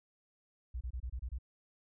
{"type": "tone bursts", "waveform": "sine", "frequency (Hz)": 61.3, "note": "B1", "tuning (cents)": -12, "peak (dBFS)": -36, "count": 7, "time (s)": [0.74, 1.386], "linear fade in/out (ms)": 10, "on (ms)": 70, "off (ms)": 26, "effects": []}